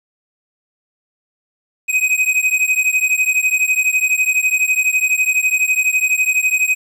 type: beating tone pair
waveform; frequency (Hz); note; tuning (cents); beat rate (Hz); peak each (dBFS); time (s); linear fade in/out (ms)
square; 2509 / 2521; D#7 / D#7; +14 / +22; 12; -17; 1.88-6.75; 20
effects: low-pass 12000 Hz 12 dB/octave + 8-bit

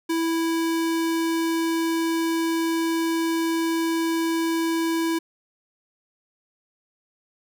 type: tone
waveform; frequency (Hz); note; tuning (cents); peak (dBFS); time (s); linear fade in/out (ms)
square; 329.3; E4; -2; -22; 0.09-5.19; 10
effects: none

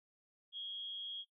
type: tone with amplitude modulation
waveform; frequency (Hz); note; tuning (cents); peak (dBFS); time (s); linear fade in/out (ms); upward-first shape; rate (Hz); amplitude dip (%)
sine; 3278; G#7; -23; -39; 0.52-1.25; 50; sine; 196; 50
effects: noise-tail reverb RT60 0.1 s tail -17 dB re dry

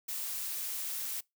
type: noise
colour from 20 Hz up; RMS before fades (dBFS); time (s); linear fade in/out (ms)
blue; -37; 0.08-1.21; 10
effects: noise-tail reverb RT60 0.2 s tail -25 dB re dry

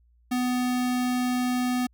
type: tone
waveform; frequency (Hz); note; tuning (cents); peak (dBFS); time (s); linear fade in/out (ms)
square; 249.3; B3; +16; -24; 0.31-1.87; 10
effects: added 59 Hz sine -58 dBFS peak until 1.93 s

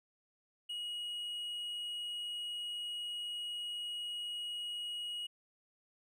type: tone with hard clipping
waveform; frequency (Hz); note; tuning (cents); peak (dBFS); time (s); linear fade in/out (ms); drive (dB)
sine; 2898; F#7; -37; -39; 0.69-5.27; 10; 3
effects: none

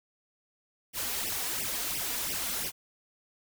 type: noise with flanger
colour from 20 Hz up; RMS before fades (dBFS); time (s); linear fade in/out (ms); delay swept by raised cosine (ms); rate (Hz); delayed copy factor
white; -33; 0.93-2.72; 50; 0.35 to 4.25; 2.9; +1
effects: none

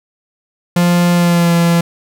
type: tone with pitch glide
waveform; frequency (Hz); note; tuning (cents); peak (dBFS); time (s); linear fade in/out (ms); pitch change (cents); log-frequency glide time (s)
45% pulse; 174.61 to 170.03; F3 to F3; 0 to -46; -9; 0.76-1.81; 5; -46; 1.13-1.53
effects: none

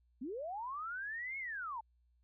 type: linear two-way sweep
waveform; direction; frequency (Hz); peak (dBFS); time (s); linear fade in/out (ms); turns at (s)
sine; up then down; 224.8 to 2204 to 850; -39; 0.21-1.81; 10; 1.38
effects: added 60 Hz sine -69 dBFS peak until 2.23 s

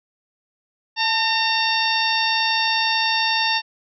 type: harmonic tone with a mistuned harmonic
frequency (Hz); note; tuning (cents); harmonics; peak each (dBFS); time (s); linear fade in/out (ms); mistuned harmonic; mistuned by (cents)
911; A#5; -40; 1 / 2 / 3 / 4 / 5 / 6; -23 / -25 / -24 / -25 / -26 / -27; 0.96-3.62; 50; 1; -49
effects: none

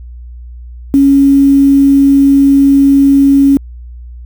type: tone with quantisation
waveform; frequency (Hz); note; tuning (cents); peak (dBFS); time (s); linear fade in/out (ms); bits
sine; 276.8; C#4; -2; -3; 0.94-3.57; 0; 5
effects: added 60 Hz sine -26 dBFS peak until 4.25 s

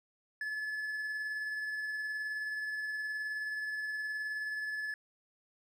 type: tone with tremolo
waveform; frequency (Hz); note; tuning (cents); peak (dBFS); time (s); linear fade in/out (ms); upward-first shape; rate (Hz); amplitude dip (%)
triangle; 1720; A6; -40; -32; 0.41-4.94; 2; sine; 19; 25
effects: none

